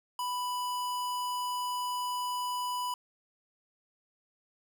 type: tone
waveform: square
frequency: 990 Hz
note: B5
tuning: 4 cents sharp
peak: -32 dBFS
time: 0.19-2.94 s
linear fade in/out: 2 ms
effects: none